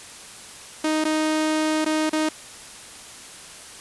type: tone with dropouts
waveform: sawtooth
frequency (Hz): 311.1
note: D#4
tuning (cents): 0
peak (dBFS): -16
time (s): 0.84-2.29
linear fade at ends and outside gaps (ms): 5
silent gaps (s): 1.042-1.05 / 1.847-1.86 / 2.096-2.129
effects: white hiss -41 dBFS RMS until 3.8 s + resampled to 24000 Hz